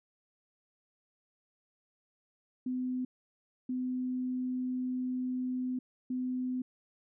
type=tone bursts at uneven times; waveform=sine; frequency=253.6 Hz; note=B3; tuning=46 cents sharp; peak=-31 dBFS; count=3; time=2.66-3.05 / 3.69-5.79 / 6.1-6.62 s; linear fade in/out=5 ms; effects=none